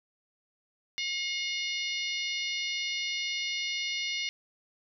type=harmonic tone; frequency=718 Hz; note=F5; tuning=48 cents sharp; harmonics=3 / 4 / 5 / 6 / 7 / 8; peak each=-34 / -36 / -38 / -40 / -41 / -42 dBFS; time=0.98-4.29 s; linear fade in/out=0 ms; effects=none